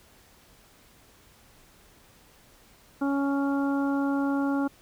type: harmonic tone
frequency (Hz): 278.6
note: C#4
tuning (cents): +9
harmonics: 1 / 2 / 3 / 4 / 5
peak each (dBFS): -24 / -35 / -35 / -39 / -37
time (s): 3.01-4.68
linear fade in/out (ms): 10
effects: pink hiss -57 dBFS RMS until 4.81 s